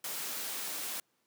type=noise; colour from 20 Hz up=white; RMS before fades=-38 dBFS; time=0.04-1 s; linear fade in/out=2 ms; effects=pink hiss -75 dBFS RMS until 1.26 s + high-pass 200 Hz 12 dB/octave